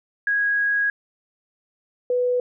sine tone pair in turn, 1651 / 494.8 Hz, G#6 / B4, -11 / +3 cents, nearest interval octave + major sixth, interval 2086 cents, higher first, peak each -18 dBFS, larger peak neither, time 0.27-0.9 / 2.1-2.4 s, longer first, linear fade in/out 2 ms, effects none

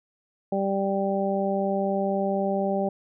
harmonic tone, 196 Hz, G3, in tune, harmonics 1 / 2 / 3 / 4, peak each -27 / -29 / -27 / -30 dBFS, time 0.52-2.89 s, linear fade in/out 5 ms, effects none

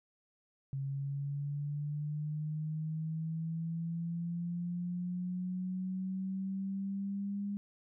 sine linear sweep, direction up, 136.2 to 202.7 Hz, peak -34 dBFS, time 0.73-7.57 s, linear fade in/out 0 ms, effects none

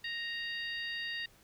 harmonic tone, 932.3 Hz, A#5, in tune, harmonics 2 / 3 / 4 / 5, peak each -38 / -42 / -44 / -46 dBFS, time 0.04-1.26 s, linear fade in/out 5 ms, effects pink hiss -63 dBFS RMS until 1.43 s

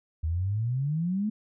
sine exponential sweep, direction up, 76.6 to 220 Hz, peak -25 dBFS, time 0.23-1.3 s, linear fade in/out 10 ms, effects none

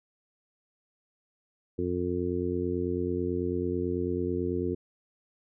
harmonic tone, 89.1 Hz, F2, 35 cents sharp, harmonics 1 / 2 / 3 / 4 / 5, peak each -35 / -37 / -33 / -31 / -34 dBFS, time 1.78-4.75 s, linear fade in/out 10 ms, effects none

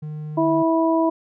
triangle tone, 152.3 Hz, D#3, 37 cents flat, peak -26 dBFS, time 0.02-0.63 s, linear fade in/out 10 ms
harmonic tone, 326.5 Hz, E4, 17 cents flat, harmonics 1 / 2 / 3, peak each -18 / -21 / -23 dBFS, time 0.37-1.1 s, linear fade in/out 10 ms
effects none

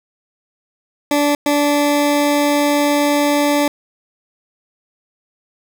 20% pulse tone bursts at uneven times, 290.6 Hz, D4, 18 cents flat, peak -8 dBFS, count 2, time 1.11-1.35 / 1.46-3.68 s, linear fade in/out 2 ms, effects none

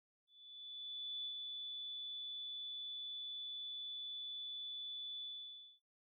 sine tone with ADSR envelope, 3472 Hz, A7, 24 cents flat, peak -40 dBFS, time 0.27-5.8 s, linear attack 980 ms, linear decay 82 ms, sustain -3 dB, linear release 570 ms, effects noise-tail reverb RT60 0.2 s tail -19 dB re dry

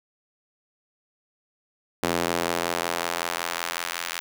sawtooth tone with high-pass filter sweep, 85.4 Hz, F2, 38 cents flat, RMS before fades -28 dBFS, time 2.03-4.2 s, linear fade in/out 0 ms, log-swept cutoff 310 to 1700 Hz, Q 0.77, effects none

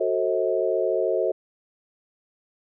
sine chord, F# diminished seventh, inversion none, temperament just, 370 / 444 / 532.8 / 639.4 Hz, F#4 / A4 / C5 / Eb5, 0 / +16 / +31 / +47 cents, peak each -26 dBFS, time 0-1.32 s, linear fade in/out 10 ms, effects none

